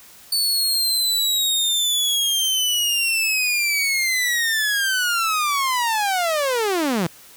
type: linear sweep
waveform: sawtooth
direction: down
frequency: 4500 to 155.56 Hz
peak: -15 dBFS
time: 0.32-7.07 s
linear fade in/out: 5 ms
effects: white hiss -46 dBFS RMS until 7.36 s